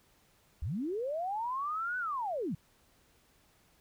sine linear two-way sweep, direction up then down, 55.4 to 1511 to 127.7 Hz, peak -32 dBFS, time 0.62-2.55 s, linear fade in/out 5 ms, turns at 1.98 s, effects pink hiss -67 dBFS RMS until 3.8 s

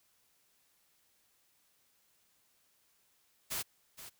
white noise with echo, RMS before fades -37 dBFS, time 3.5-3.63 s, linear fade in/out 20 ms, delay 470 ms, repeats 1, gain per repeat -12 dB, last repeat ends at 4.1 s, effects white hiss -72 dBFS RMS until 4.19 s

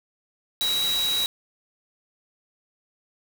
sine tone in noise, 3870 Hz, B7, 36 cents flat, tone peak -22 dBFS, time 0.61-1.26 s, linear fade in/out 0 ms, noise white, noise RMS -31 dBFS, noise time 0.61-1.26 s, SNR +6 dB, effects none

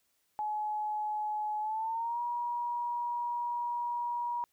sine tone with pitch glide, 848 to 957.4 Hz, G#5 to A#5, +36 to +46 cents, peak -31 dBFS, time 0.39-4.44 s, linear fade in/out 0 ms, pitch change +210 cents, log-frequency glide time 1.6-2.21 s, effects white hiss -75 dBFS RMS until 4.52 s

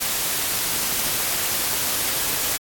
white noise, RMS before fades -23 dBFS, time 0-2.58 s, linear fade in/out 20 ms, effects AAC 64 kbps

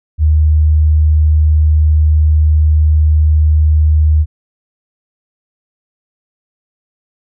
sine tone, 76.9 Hz, D#2, 20 cents flat, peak -6 dBFS, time 0.18-4.26 s, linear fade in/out 50 ms, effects none

